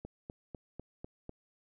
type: click train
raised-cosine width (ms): 2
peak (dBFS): -29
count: 6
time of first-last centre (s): 0.05-1.294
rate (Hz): 4.02
effects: none